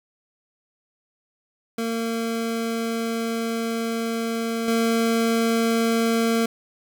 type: tone with level steps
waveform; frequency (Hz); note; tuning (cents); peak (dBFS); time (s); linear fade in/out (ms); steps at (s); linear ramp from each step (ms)
25% pulse; 228.5; A#3; -34; -20 / -15; 1.78-6.46; 5; 4.68; 2
effects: none